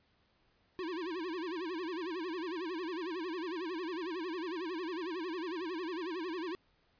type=tone with vibrato; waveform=square; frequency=343.4 Hz; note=F4; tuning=29 cents flat; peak=-37 dBFS; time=0.79-6.55 s; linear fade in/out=0 ms; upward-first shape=sine; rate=11 Hz; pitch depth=170 cents each way; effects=pink hiss -72 dBFS RMS until 6.99 s + resampled to 11025 Hz